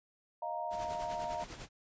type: chord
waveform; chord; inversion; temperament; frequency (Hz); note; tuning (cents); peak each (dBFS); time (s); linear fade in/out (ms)
sine; Eb suspended second; none; just; 622.3 / 700 / 933.4; Eb5 / F5 / Bb5; 0 / +4 / +2; -41 / -39 / -39; 0.42-1.44; 5
type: noise with tremolo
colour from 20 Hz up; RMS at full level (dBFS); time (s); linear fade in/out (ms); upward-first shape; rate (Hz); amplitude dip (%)
pink; -45; 0.7-1.69; 50; sine; 10; 60
effects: resampled to 16000 Hz

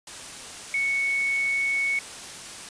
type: tone in noise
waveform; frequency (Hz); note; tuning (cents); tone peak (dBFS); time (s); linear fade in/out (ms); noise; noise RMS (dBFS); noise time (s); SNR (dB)
sine; 2217; C#7; 0; -22; 0.74-1.99; 2; white; -39; 0.07-2.69; +14
effects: resampled to 22050 Hz

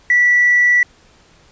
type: tone with tanh clipping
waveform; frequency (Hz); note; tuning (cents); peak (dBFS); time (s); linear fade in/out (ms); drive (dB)
triangle; 1956; B6; -17; -9; 0.1-0.83; 2; 4
effects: pink hiss -50 dBFS RMS until 1.51 s + resampled to 16000 Hz

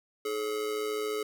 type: tone with amplitude modulation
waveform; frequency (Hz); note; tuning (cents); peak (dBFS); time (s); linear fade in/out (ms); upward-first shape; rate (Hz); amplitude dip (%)
square; 426; G#4; +44; -28; 0.25-1.23; 5; sine; 114; 60
effects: 11-bit

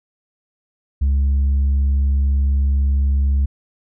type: tone with tanh clipping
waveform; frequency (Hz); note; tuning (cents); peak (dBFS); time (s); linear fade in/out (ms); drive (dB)
sine; 69; C#2; -7; -14; 1.01-3.46; 10; 2
effects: none

